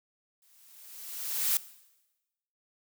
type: noise with exponential growth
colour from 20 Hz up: blue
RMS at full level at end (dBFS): -25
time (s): 0.42-1.57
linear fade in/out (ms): 2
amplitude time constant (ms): 250
effects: noise-tail reverb RT60 1.0 s tail -18 dB re dry